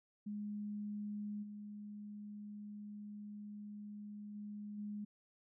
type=tone with level steps; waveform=sine; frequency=207.7 Hz; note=G#3; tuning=in tune; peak=-40 / -46 / -44 / -41 dBFS; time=0.26-5.05 s; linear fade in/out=10 ms; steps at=1.42 / 4.34 / 4.77 s; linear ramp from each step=20 ms; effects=none